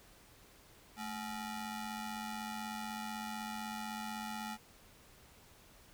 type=ring-modulated tone; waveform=sawtooth; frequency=534 Hz; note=C5; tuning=35 cents sharp; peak=-33 dBFS; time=0.96-4.58 s; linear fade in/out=50 ms; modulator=315 Hz; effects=pink hiss -61 dBFS RMS until 5.93 s